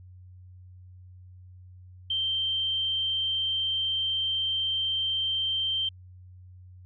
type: tone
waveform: sine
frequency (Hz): 3136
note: G7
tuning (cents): 0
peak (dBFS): -25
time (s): 2.1-5.89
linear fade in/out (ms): 5
effects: added 91 Hz sine -46 dBFS peak until 6.85 s